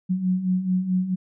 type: beating tone pair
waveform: sine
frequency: 181 / 185.6 Hz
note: F#3 / F#3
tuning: -38 / +6 cents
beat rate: 4.6 Hz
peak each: -27 / -21 dBFS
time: 0.09-1.16 s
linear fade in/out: 20 ms
effects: none